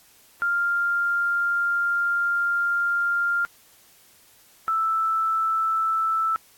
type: tone pair in turn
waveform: sine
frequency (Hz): 1396.9 / 1320.2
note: F6 / E6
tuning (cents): 0 / +2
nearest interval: minor second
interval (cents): 98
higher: first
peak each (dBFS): -20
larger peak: neither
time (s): 0.42-3.45 / 4.68-6.36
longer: first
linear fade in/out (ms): 0
effects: white hiss -55 dBFS RMS until 6.57 s + AAC 64 kbps